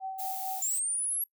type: tone with tremolo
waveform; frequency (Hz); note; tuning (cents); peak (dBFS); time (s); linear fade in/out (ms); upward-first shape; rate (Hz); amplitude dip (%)
sine; 765; G5; -42; -32; 0-0.63; 50; sine; 4.5; 45
type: noise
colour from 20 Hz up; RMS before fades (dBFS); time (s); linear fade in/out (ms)
violet; -38; 0.18-0.8; 20
type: linear sweep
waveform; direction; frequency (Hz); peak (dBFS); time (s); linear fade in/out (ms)
sine; up; 7100 to 11490; -28; 0.62-1.24; 2
effects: noise-tail reverb RT60 0.1 s tail -23 dB re dry